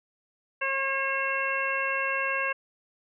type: harmonic tone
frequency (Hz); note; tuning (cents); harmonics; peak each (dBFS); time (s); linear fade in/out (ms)
541; C#5; -42; 1 / 2 / 3 / 4 / 5; -34 / -32 / -30 / -34 / -31; 0.61-2.53; 10
effects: none